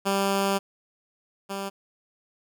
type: tone pair in turn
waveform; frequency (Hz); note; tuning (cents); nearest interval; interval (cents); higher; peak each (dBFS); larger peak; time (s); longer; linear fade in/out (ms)
10% pulse; 196.7 / 196.7; G3 / G3; +6 / +6; unison; 0; neither; -14 / -22; first; 0.05-0.59 / 1.49-1.7; first; 20
effects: none